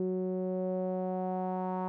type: tone with low-pass filter sweep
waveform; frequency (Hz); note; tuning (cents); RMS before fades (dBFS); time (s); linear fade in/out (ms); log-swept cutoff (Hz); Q
sawtooth; 184.8; F#3; -2; -33; 0-1.88; 0; 400 to 950; 3.9
effects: none